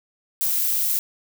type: noise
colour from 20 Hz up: violet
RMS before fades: -22 dBFS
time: 0.41-0.99 s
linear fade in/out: 0 ms
effects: none